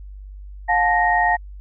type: tone cluster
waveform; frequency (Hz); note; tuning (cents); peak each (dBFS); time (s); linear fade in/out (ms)
sine; 713 / 872 / 1865; F5 / A5 / A#6; +36 / -16 / 0; -19; 0.68-1.37; 20
effects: added 49 Hz sine -34 dBFS peak until 1.6 s